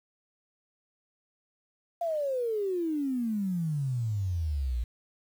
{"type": "exponential sweep", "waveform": "sine", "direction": "down", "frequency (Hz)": [698, 56.4], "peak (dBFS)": -27, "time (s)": [2.01, 4.84], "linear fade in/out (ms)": 5, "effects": ["9-bit"]}